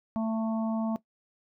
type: harmonic tone with a mistuned harmonic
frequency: 222.8 Hz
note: A3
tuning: 22 cents sharp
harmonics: 1 / 3 / 4 / 5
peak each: -27 / -36 / -40 / -44 dBFS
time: 0.16-0.96 s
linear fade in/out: 0 ms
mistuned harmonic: 5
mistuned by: -16 cents
effects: noise-tail reverb RT60 0.1 s tail -17 dB re dry